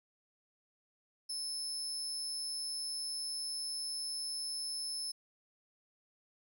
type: tone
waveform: 30% pulse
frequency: 5250 Hz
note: E8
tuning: 8 cents flat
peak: -33 dBFS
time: 1.29-5.12 s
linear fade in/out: 10 ms
effects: none